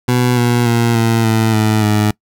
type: tone with pitch steps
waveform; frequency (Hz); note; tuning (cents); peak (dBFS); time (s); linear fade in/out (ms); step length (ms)
20% pulse; 123.7 / 120.53 / 117.43 / 114.42 / 111.48 / 108.62 / 105.84; B2 / B2 / A#2 / A#2 / A2 / A2 / G#2; +3 / -42 / +13 / -32 / +23 / -22 / +33; -6; 0.08-2.11; 5; 290
effects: noise-tail reverb RT60 0.1 s tail -24 dB re dry